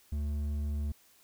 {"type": "tone with hard clipping", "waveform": "sine", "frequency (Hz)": 73.42, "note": "D2", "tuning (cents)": 0, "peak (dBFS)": -32, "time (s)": [0.12, 0.92], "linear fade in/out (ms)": 5, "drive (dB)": 6, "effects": ["white hiss -63 dBFS RMS until 1.23 s"]}